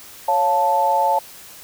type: chord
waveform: sine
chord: Db augmented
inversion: none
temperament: equal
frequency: 554.4 / 698.5 / 880 Hz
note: Db5 / F5 / A5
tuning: 0 / 0 / 0 cents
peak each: -22 / -22 / -16 dBFS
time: 0.28-1.19 s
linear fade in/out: 5 ms
effects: white hiss -41 dBFS RMS until 1.63 s